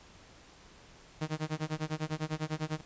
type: tone with tremolo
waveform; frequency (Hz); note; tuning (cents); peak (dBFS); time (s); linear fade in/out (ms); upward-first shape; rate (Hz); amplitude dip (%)
sawtooth; 155.56; D#3; 0; -26; 1.21-2.81; 5; sine; 10; 100
effects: pink hiss -56 dBFS RMS until 2.85 s + resampled to 16000 Hz